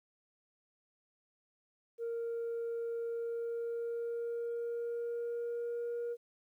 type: tone with pitch glide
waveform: sine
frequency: 464.6 to 473.8 Hz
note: A#4 to A#4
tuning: -6 to +28 cents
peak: -33 dBFS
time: 1.98-6.17 s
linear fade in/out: 50 ms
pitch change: +34 cents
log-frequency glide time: 3.07-5.99 s
effects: tanh soft clip ceiling -33 dBFS + 12-bit